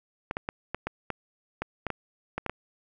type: clicks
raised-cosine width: 0.5 ms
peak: -15 dBFS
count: 12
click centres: 0.311 / 0.369 / 0.489 / 0.746 / 0.87 / 1.103 / 1.62 / 1.867 / 1.903 / 2.38 / 2.463 / 2.496 s
effects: none